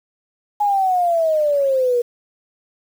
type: exponential sweep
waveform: sine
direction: down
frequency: 838 to 474.7 Hz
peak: -14 dBFS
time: 0.6-2.02 s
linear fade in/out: 10 ms
effects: 7-bit